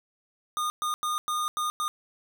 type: tone bursts at uneven times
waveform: square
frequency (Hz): 1222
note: D#6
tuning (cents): -32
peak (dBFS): -27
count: 6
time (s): 0.57-0.7 / 0.82-0.94 / 1.03-1.18 / 1.28-1.48 / 1.57-1.7 / 1.8-1.88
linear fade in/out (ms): 0
effects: none